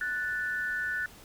sine tone pair together, 1480 / 1760 Hz, F#6 / A6, 0 / 0 cents, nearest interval minor third, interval 300 cents, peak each -31 / -33 dBFS, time 0.01-1.06 s, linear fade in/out 2 ms, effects pink hiss -52 dBFS RMS until 1.24 s

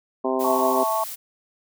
harmonic tone, 130.5 Hz, C3, 4 cents flat, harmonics 2 / 3 / 4 / 5 / 6 / 7 / 8, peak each -27 / -25 / -30 / -27 / -32 / -32 / -31 dBFS, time 0.24-0.84 s, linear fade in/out 10 ms
blue noise, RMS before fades -34 dBFS, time 0.39-1.16 s, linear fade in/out 20 ms
sine chord, A major, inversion second, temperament equal, 659.3 / 880 / 1108.7 Hz, E5 / A5 / C#6, 0 / 0 / 0 cents, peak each -25 dBFS, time 0.44-1.04 s, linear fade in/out 5 ms
effects none

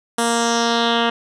10% pulse tone with low-pass filter sweep, 233.1 Hz, A#3, in tune, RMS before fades -18 dBFS, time 0.18-1.1 s, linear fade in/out 5 ms, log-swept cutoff 10000 to 2700 Hz, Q 2.8, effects none

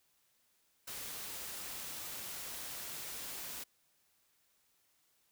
white noise, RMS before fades -44 dBFS, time 0.87-3.64 s, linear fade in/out 10 ms, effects white hiss -74 dBFS RMS until 5.31 s

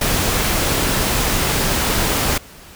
pink noise, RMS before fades -18 dBFS, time 0.01-2.38 s, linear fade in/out 5 ms, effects pink hiss -41 dBFS RMS until 2.75 s

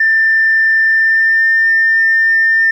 sine tone with pitch glide, 1785 to 1801.6 Hz, A6 to A6, +24 to +40 cents, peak -7 dBFS, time 0-2.71 s, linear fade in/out 5 ms, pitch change +16 cents, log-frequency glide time 0.86-1.55 s, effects tanh soft clip ceiling -3 dBFS + 8-bit

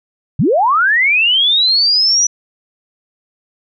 sine linear sweep, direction up, 102.5 to 5920 Hz, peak -9 dBFS, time 0.39-2.27 s, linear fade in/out 5 ms, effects none

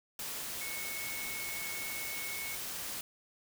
sine tone in noise, 2202 Hz, C#7, 12 cents flat, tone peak -41 dBFS, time 0.61-2.55 s, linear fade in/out 2 ms, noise white, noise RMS -40 dBFS, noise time 0.19-3.01 s, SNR -4 dB, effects none

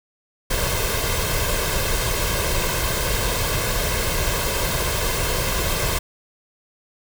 pink noise with comb filter, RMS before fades -22 dBFS, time 0.5-5.99 s, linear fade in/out 10 ms, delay 1.9 ms, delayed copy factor +0.6, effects none

